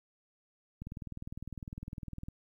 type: click train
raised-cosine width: 5 ms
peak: -29 dBFS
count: 30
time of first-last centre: 0.82-2.285 s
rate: 19.8 Hz
effects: 11-bit